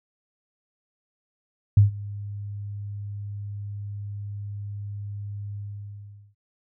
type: tone with ADSR envelope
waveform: sine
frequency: 102 Hz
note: G#2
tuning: 31 cents flat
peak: -9 dBFS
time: 1.77-6.35 s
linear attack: 4 ms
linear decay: 130 ms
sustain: -22 dB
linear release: 790 ms
effects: none